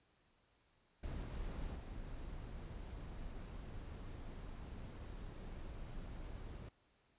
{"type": "noise with level steps", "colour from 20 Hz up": "brown", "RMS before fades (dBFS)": [-44, -48], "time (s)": [1.03, 6.69], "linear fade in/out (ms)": 5, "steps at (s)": 1.75, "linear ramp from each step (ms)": 10, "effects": ["pink hiss -75 dBFS RMS until 7.18 s", "resampled to 8000 Hz"]}